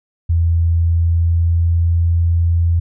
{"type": "tone with pitch glide", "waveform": "sine", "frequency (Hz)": [83.7, 84.62], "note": ["E2", "E2"], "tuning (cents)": [27, 46], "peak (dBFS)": -11, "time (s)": [0.29, 2.8], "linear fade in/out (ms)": 10, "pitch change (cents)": 19, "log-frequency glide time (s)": [0.57, 2], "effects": []}